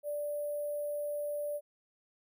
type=tone with sample-and-hold; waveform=sine; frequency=587.3 Hz; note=D5; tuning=in tune; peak=-33 dBFS; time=0.03-1.61 s; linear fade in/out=50 ms; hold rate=11025 Hz; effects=none